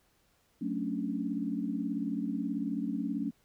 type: chord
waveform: sine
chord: D major seventh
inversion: first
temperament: just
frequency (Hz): 183.54 / 220.2 / 275.3 / 293.7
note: F#3 / A3 / C#4 / D4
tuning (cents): -14 / +2 / -12 / 0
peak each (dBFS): -38 / -35 / -35 / -38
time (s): 0.61-3.31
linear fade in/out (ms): 10
effects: pink hiss -70 dBFS RMS until 3.44 s